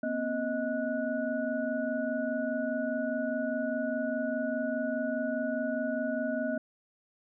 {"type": "tone cluster", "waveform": "sine", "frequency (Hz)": [239.1, 264, 627, 1470], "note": ["A#3", "C4", "D#5", "F#6"], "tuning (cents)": [44, 16, 13, -12], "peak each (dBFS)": [-34, -35, -32, -39], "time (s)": [0.03, 6.58], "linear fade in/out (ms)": 5, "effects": []}